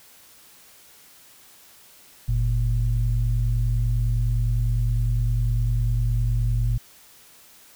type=tone pair together; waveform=sine; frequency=46.68 / 116.54 Hz; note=F#1 / A#2; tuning=+16 / 0 cents; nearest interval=octave + major third; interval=1584 cents; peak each=-21 / -21 dBFS; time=2.28-6.78 s; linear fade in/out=10 ms; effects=tanh soft clip ceiling -12 dBFS + white hiss -51 dBFS RMS until 7.75 s